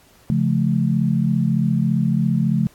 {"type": "chord", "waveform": "sine", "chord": "Db augmented", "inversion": "none", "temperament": "just", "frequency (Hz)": [138.59, 173.24, 216.5], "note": ["Db3", "F3", "A3"], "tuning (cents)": [0, -14, -28], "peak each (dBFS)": -20, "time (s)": [0.3, 2.67], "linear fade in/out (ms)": 0, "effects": ["pink hiss -53 dBFS RMS until 2.74 s", "AAC 64 kbps"]}